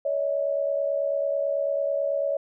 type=tone pair together; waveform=sine; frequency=563.9 / 633 Hz; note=C#5 / D#5; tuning=+30 / +30 cents; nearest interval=major second; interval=200 cents; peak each=-24 / -28 dBFS; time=0.05-2.37 s; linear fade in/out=5 ms; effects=none